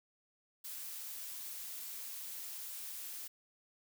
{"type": "noise", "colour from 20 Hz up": "blue", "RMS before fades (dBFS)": -45, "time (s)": [0.64, 3.28], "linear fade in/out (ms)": 10, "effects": []}